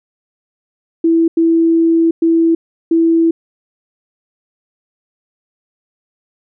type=tone bursts at uneven times; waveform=sine; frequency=330 Hz; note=E4; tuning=2 cents sharp; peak=-8 dBFS; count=4; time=1.04-1.28 / 1.37-2.11 / 2.22-2.55 / 2.91-3.31 s; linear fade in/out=5 ms; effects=none